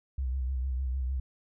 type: tone with vibrato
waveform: sine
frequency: 64.7 Hz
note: C2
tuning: 19 cents flat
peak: -28 dBFS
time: 0.18-1.2 s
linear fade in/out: 5 ms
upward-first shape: square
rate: 6.6 Hz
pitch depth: 55 cents each way
effects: none

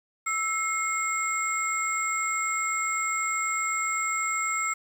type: tone cluster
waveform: sine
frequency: 1313 / 2152 / 7620 Hz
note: E6 / C7 / A#8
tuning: -7 / +48 / +37 cents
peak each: -29 / -29 / -31 dBFS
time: 0.26-4.74 s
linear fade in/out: 10 ms
effects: 8-bit

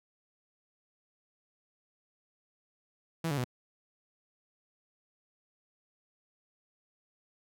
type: tone with pitch steps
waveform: sawtooth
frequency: 164.3 / 143.03 / 124.52 Hz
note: E3 / D3 / B2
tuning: -5 / -45 / +15 cents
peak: -26 dBFS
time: 3.24-3.444 s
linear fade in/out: 5 ms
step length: 68 ms
effects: none

